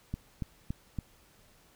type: click train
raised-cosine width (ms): 5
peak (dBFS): -21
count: 4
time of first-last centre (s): 0.14-0.987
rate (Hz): 3.54
effects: pink hiss -62 dBFS RMS until 1.75 s